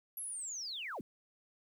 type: linear sweep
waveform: sine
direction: down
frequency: 11530 to 142.7 Hz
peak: -39 dBFS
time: 0.17-1.01 s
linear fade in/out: 2 ms
effects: 11-bit